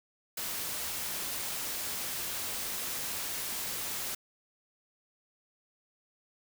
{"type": "noise", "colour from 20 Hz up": "white", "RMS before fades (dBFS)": -36, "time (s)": [0.37, 4.15], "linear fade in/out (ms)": 5, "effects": []}